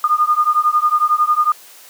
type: beating tone pair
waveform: sine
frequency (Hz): 1214 / 1225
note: D#6 / D#6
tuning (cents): -43 / -27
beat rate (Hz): 11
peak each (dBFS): -15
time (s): 0.04-1.52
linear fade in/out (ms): 2
effects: white hiss -42 dBFS RMS until 1.89 s + high-pass 400 Hz 12 dB/octave